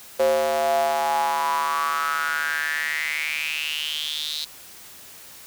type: tone with high-pass filter sweep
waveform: square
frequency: 76 Hz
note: D#2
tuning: 40 cents flat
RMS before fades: -24 dBFS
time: 0.19-4.45 s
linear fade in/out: 10 ms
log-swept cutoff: 520 to 4000 Hz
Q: 7.5
effects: white hiss -44 dBFS RMS until 5.46 s